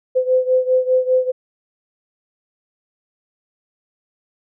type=beating tone pair; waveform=sine; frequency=510 / 515 Hz; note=C5 / C5; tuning=-44 / -28 cents; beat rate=5 Hz; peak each=-15 / -18 dBFS; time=0.15-1.32 s; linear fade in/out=20 ms; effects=none